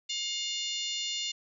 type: harmonic tone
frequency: 712 Hz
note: F5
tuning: 33 cents sharp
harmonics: 3 / 4 / 5 / 6 / 7 / 8 / 9 / 10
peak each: -45 / -36 / -36 / -39 / -45 / -44 / -48 / -41 dBFS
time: 0.09-1.32 s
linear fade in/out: 10 ms
effects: none